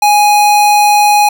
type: tone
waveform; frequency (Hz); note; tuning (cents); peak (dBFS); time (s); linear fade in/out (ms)
square; 830.6; G#5; 0; -6; 0.02-1.29; 5
effects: none